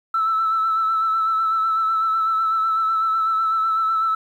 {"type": "tone with vibrato", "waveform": "sine", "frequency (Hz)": 1318.5, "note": "E6", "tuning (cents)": 0, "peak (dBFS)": -16, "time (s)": [0.14, 4.15], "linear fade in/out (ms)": 5, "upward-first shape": "sine", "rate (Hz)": 8, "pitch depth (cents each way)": 26, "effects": ["tanh soft clip ceiling -13 dBFS", "9-bit"]}